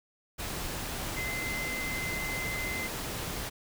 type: tone in noise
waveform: sine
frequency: 2064 Hz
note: C7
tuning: 24 cents flat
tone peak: -34 dBFS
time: 1.16-2.88 s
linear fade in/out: 20 ms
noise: pink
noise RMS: -36 dBFS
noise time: 0.38-3.5 s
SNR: -1 dB
effects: none